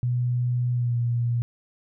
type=tone with pitch glide; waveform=sine; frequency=122.9 to 119.19 Hz; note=B2 to A#2; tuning=-8 to +39 cents; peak=-21 dBFS; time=0.03-1.42 s; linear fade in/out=0 ms; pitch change=-53 cents; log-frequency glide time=0.72-0.97 s; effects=none